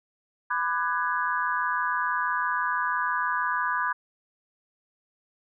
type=chord; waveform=sine; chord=G# half-diminished seventh; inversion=first; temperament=just; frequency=996.7 / 1196.1 / 1495.1 / 1661.2 Hz; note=B5 / D6 / F#6 / G#6; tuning=+16 / +31 / +18 / 0 cents; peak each=-28 / -30 / -31 / -30 dBFS; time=0.5-3.93 s; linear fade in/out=10 ms; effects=none